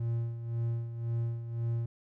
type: tone with tremolo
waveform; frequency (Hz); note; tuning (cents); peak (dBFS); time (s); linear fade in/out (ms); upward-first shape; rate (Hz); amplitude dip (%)
triangle; 116.54; A#2; 0; -26; 0-1.86; 5; sine; 1.9; 65
effects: none